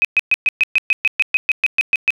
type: tone bursts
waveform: sine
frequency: 2526 Hz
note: D#7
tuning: 26 cents sharp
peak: -10 dBFS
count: 15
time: 0.02-2.105 s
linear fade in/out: 0 ms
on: 27 ms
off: 120 ms
effects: none